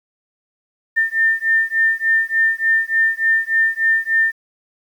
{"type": "beating tone pair", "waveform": "sine", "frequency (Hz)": [1800, 1803.4], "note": ["A6", "A6"], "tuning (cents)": [39, 42], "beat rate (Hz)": 3.4, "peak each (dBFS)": -17, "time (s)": [0.96, 4.32], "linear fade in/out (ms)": 20, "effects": ["8-bit"]}